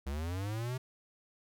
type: linear sweep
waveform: square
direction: up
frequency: 65.41 to 130.81 Hz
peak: -35 dBFS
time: 0.06-0.78 s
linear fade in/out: 10 ms
effects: none